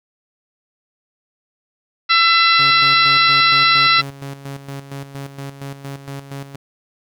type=harmonic tone; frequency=671 Hz; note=E5; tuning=31 cents sharp; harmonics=2 / 3 / 4 / 5 / 6 / 7 / 8; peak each=-14 / -17 / -19 / -25 / -16 / -26 / -26 dBFS; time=2.09-4.02 s; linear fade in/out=20 ms
type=tone with tremolo; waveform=sawtooth; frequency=138.59 Hz; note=C#3; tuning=in tune; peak=-23 dBFS; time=2.59-6.56 s; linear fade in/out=5 ms; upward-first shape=square; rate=4.3 Hz; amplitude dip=65%
effects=none